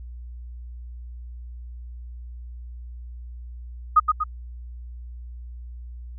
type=tone with echo; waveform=sine; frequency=1244.5 Hz; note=D#6; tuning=in tune; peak=-10 dBFS; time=3.96-4 s; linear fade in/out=10 ms; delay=120 ms; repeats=2; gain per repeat=-5 dB; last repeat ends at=4.24 s; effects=added 60 Hz sine -35 dBFS peak until 6.18 s